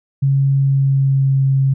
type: tone with pitch glide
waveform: sine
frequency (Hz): 137.3 to 135.25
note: C#3 to C#3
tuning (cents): -16 to -42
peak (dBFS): -11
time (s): 0.22-1.74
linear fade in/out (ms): 10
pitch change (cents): -26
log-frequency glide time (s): 0.55-1.44
effects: none